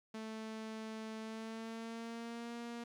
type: tone with pitch glide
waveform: sawtooth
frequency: 220 to 235.8 Hz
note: A3 to A#3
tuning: 0 to +20 cents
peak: -39 dBFS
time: 0.14-2.84 s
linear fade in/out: 5 ms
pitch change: +120 cents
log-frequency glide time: 1.2-2.54 s
effects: low-pass 7000 Hz 12 dB/octave + 12-bit